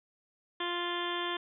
harmonic tone, 349.2 Hz, F4, in tune, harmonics 1 / 2 / 3 / 4 / 5 / 6 / 7 / 8 / 9 / 10, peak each -37 / -43 / -37 / -45 / -40 / -46 / -49 / -48 / -40 / -41 dBFS, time 0.6-1.37 s, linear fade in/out 5 ms, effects none

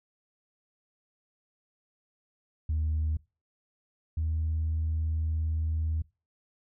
sine tone pair in turn, 77.8 / 79.43 Hz, D#2 / D#2, 0 / +36 cents, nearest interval unison, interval 36 cents, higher second, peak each -24 / -25 dBFS, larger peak first, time 2.69-3.17 / 4.17-6.02 s, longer second, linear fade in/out 5 ms, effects noise-tail reverb RT60 0.3 s tail -24 dB re dry + tanh soft clip ceiling -23 dBFS

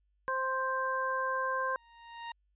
harmonic tone, 524 Hz, C5, 2 cents sharp, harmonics 1 / 2 / 3, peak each -36 / -32 / -35 dBFS, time 0.28-1.76 s, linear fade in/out 0 ms
sawtooth tone with exponential growth, 932.3 Hz, A#5, in tune, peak -33 dBFS, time 1.49-2.32 s, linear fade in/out 5 ms, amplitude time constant 180 ms
effects added 50 Hz sine -70 dBFS peak until 2.55 s + resampled to 8000 Hz

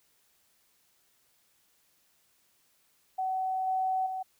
sine tone with level steps, 754 Hz, F#5, 32 cents sharp, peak -28 / -26 / -32 dBFS, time 3.18-4.23 s, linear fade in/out 10 ms, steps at 3.67 / 4.06 s, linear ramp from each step 5 ms, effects white hiss -69 dBFS RMS until 4.39 s

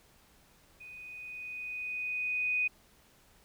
sine tone with level ramp, 2489 Hz, D#7, in tune, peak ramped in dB -46 to -26 dBFS, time 0.8-2.68 s, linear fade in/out 10 ms, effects pink hiss -63 dBFS RMS until 3.44 s

